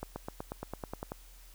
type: accelerating click train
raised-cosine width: 1 ms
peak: -23 dBFS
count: 11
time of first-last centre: 0.03-1.119 s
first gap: 130 ms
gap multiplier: 0.96
effects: added 41 Hz sine -52 dBFS peak until 1.54 s + white hiss -59 dBFS RMS until 1.54 s